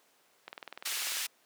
click train, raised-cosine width 0.3 ms, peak -25 dBFS, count 15, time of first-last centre 0.48-1.17 s, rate 20.3 Hz
pink band-pass noise, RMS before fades -35 dBFS, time 0.85-1.27 s, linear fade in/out 10 ms, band 2200 to 15000 Hz, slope 12 dB/octave
effects pink hiss -66 dBFS RMS until 1.45 s + high-pass 400 Hz 12 dB/octave

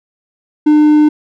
triangle tone, 301.5 Hz, D4, 46 cents sharp, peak -3 dBFS, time 0.66-1.09 s, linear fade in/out 10 ms, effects none

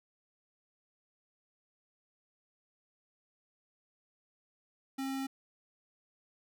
square tone, 268.8 Hz, C4, 47 cents sharp, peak -35 dBFS, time 4.98-5.27 s, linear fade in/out 10 ms, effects none

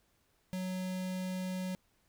square tone with notch filter, 185 Hz, F#3, in tune, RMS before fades -37 dBFS, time 0.53-1.75 s, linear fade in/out 0 ms, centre 1200 Hz, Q 1.9, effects pink hiss -73 dBFS RMS until 2.08 s

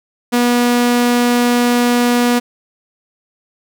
sawtooth tone, 242.2 Hz, B3, 34 cents flat, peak -7 dBFS, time 0.32-2.4 s, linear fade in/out 20 ms, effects none

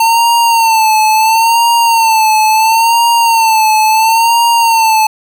square tone with vibrato, 900 Hz, A5, 39 cents sharp, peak -7 dBFS, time 0-5.07 s, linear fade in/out 5 ms, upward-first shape sine, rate 0.73 Hz, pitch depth 69 cents each way, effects none

